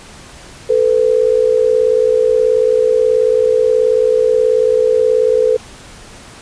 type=tone pair together; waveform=sine; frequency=441.5 / 500 Hz; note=A4 / B4; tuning=+6 / +21 cents; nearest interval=major second; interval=215 cents; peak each=-12 dBFS; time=0.69-5.57 s; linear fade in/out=10 ms; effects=pink hiss -37 dBFS RMS until 6.41 s + resampled to 22050 Hz